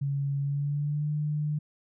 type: tone with pitch glide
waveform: sine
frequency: 140 to 150.05 Hz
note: C#3 to D3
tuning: +18 to +38 cents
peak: -26 dBFS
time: 0.01-1.59 s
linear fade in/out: 10 ms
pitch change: +120 cents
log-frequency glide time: 0.4-1.1 s
effects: none